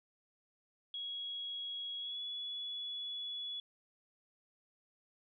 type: tone with pitch glide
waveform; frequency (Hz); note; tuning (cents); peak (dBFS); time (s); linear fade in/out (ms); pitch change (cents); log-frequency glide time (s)
sine; 3322 to 3402; G#7 to G#7; 0 to +41; -39; 0.94-3.6; 2; +41; 1.99-2.2
effects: none